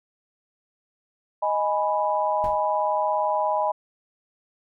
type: chord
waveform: sine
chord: G# minor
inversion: second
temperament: equal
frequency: 622.3 / 830.6 / 987.8 Hz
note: D#5 / G#5 / B5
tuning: 0 / 0 / 0 cents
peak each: -25 dBFS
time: 1.42-3.72 s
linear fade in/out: 10 ms
type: noise with exponential decay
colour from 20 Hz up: brown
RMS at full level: -29 dBFS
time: 2.44-2.63 s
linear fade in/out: 2 ms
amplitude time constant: 41 ms
effects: none